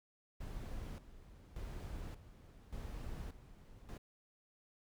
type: noise with tremolo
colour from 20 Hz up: brown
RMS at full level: -45 dBFS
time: 0.4-3.98 s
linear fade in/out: 10 ms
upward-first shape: square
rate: 0.86 Hz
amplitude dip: 75%
effects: none